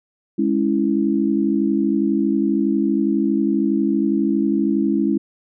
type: chord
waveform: sine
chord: C# minor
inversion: second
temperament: equal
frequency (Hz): 207.7 / 277.2 / 329.6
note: G#3 / C#4 / E4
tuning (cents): 0 / 0 / 0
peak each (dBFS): -20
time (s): 0.38-5.18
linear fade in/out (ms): 10
effects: none